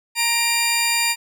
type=tone pair together; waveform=15% pulse; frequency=932.3 / 2385 Hz; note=A#5 / D7; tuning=0 / +26 cents; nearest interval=octave + major third; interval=1626 cents; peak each=-16 / -12 dBFS; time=0.15-1.16 s; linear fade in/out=50 ms; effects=none